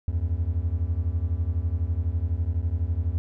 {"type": "beating tone pair", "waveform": "triangle", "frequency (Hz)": [77.8, 89.8], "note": ["D#2", "F2"], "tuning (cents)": [0, 49], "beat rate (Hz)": 12, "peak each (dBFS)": -24, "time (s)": [0.08, 3.18], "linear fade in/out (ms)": 0, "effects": []}